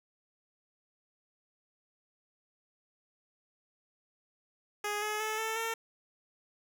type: tone with pitch steps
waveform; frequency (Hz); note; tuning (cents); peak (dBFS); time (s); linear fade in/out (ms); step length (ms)
10% pulse; 415.3 / 424.5 / 433.9 / 443.6 / 453.4; G#4 / G#4 / A4 / A4 / A#4; 0 / +38 / -24 / +14 / -48; -24; 4.84-5.74; 5; 180
effects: none